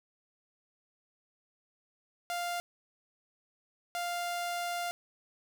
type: tone bursts at uneven times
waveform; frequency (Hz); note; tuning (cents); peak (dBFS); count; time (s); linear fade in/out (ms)
sawtooth; 698.5; F5; 0; -29; 2; 2.3-2.6 / 3.95-4.91; 0
effects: 10-bit